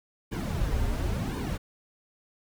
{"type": "noise with flanger", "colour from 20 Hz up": "brown", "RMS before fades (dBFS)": -29, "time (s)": [0.31, 1.58], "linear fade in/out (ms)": 20, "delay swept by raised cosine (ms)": [1.5, 6.1], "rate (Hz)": 0.95, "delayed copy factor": -0.9, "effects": []}